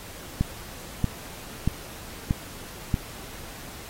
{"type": "click train", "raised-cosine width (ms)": 5, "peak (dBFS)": -9, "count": 5, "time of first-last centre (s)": [0.41, 2.942], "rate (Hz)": 1.58, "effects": ["pink hiss -42 dBFS RMS until 3.89 s", "AAC 48 kbps"]}